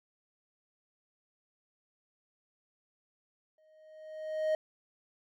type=tone with exponential growth; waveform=triangle; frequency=624 Hz; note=D#5; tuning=5 cents sharp; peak=-23 dBFS; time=3.58-4.55 s; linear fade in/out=2 ms; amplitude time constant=210 ms; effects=none